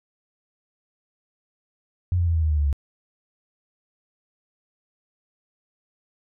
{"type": "tone with pitch steps", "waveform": "sine", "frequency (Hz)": [89.3, 86.36, 83.51, 80.76, 78.1, 75.53, 73.04, 70.63], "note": ["F2", "F2", "E2", "E2", "D#2", "D2", "D2", "C#2"], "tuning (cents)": [39, -19, 23, -35, 7, 49, -9, 33], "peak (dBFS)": -18, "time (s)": [2.12, 2.728], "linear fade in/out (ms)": 0, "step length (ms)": 76, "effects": []}